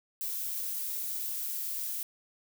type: noise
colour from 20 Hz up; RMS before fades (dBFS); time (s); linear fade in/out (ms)
violet; -35; 0.21-2.03; 0
effects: none